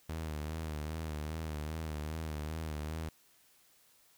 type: tone with vibrato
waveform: sawtooth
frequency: 77.78 Hz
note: D#2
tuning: in tune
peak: -33 dBFS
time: 0.09-3.09 s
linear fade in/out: 5 ms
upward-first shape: sine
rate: 2.5 Hz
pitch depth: 65 cents each way
effects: white hiss -66 dBFS RMS until 4.17 s